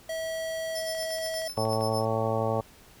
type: tone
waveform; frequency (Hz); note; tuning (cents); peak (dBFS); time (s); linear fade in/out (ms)
square; 648; E5; -30; -31; 0.09-1.48; 5
type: tone with tremolo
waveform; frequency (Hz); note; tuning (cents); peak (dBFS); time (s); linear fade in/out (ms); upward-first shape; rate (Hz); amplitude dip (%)
sawtooth; 5274; E8; 0; -31; 0.75-2.05; 5; sine; 8.4; 85
type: click train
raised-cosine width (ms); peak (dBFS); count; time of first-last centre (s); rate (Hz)
0.3; -32; 12; 0.95-1.809; 12.8
type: harmonic tone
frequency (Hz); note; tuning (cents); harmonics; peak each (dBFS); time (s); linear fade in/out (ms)
111.7; A2; +27; 1 / 2 / 3 / 4 / 5 / 6 / 7 / 8 / 10; -31 / -35 / -39 / -32 / -30 / -34 / -34 / -36 / -37; 1.57-2.61; 5
effects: pink hiss -54 dBFS RMS until 3 s